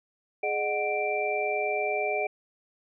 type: tone cluster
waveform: sine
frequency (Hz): 419.5 / 610 / 739 / 2353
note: G#4 / D#5 / F#5 / D7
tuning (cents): +17 / -34 / -2 / +3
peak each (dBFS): -31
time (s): 0.43-2.27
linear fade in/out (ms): 5
effects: none